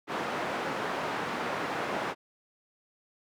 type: band-pass noise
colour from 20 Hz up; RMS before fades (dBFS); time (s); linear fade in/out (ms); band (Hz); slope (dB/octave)
white; -33; 0.07-2.15; 50; 190 to 1300; 12
effects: none